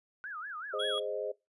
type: tone with vibrato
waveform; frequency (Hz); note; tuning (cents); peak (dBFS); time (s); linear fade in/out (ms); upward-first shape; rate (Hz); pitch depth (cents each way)
sine; 1442; F#6; -45; -38; 0.24-0.98; 0; sine; 5.2; 300
type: chord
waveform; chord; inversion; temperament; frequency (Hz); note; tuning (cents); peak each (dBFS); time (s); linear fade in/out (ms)
sine; Ab major; none; equal with one note detuned; 415.3 / 523.3 / 619.4; Ab4 / C5 / Eb5; 0 / 0 / -8; -37 / -37 / -37; 0.73-1.32; 10
type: tone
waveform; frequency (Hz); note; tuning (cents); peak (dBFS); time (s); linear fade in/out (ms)
triangle; 3322; G#7; 0; -31; 0.79-1; 10
effects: noise-tail reverb RT60 0.2 s tail -20 dB re dry + resampled to 24000 Hz